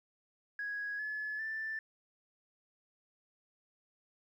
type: tone with pitch steps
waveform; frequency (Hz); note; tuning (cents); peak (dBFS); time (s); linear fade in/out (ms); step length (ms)
sine; 1661.2 / 1713.8 / 1768.1; G#6 / A6 / A6; 0 / -46 / +8; -35; 0.59-1.79; 2; 400
effects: tanh soft clip ceiling -31 dBFS + 12-bit